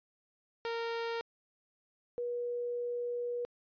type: tone pair in turn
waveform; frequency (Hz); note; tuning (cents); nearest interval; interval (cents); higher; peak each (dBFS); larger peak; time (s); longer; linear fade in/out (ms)
sawtooth / sine; 462.2 / 482.8; A#4 / B4; -15 / -39; minor second; 76; second; -30 / -33; first; 0.65-1.21 / 2.18-3.45; second; 0
effects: resampled to 11025 Hz